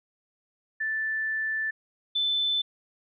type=tone pair in turn; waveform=sine; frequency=1760 / 3520 Hz; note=A6 / A7; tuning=0 / 0 cents; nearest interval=octave; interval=1200 cents; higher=second; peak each=-26 / -23 dBFS; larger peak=second; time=0.8-1.71 / 2.15-2.62 s; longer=first; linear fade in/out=10 ms; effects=none